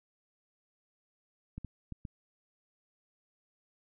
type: clicks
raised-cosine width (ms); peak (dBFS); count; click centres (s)
5; -28; 4; 1.58 / 1.647 / 1.923 / 2.052
effects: none